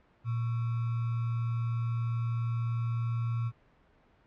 sine tone with sample-and-hold, 116.54 Hz, A#2, in tune, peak -28 dBFS, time 0.24-3.52 s, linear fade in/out 50 ms, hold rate 1225 Hz, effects pink hiss -64 dBFS RMS until 4.26 s + low-pass 2000 Hz 12 dB/octave

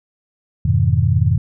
sine chord, F half-diminished seventh, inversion none, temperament just, 87.31 / 104.77 / 125.72 / 157.15 Hz, F2 / Ab2 / Cb3 / Eb3, 0 / +16 / +31 / +18 cents, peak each -17 / -17 / -17 / -20 dBFS, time 0.65-1.38 s, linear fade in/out 5 ms, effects none

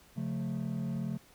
triangle chord, Db augmented, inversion none, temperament equal with one note detuned, 138.59 / 178.28 / 220 Hz, Db3 / F3 / A3, 0 / +36 / 0 cents, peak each -34 dBFS, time 0.16-1.18 s, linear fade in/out 20 ms, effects tanh soft clip ceiling -25 dBFS + pink hiss -60 dBFS RMS until 1.34 s

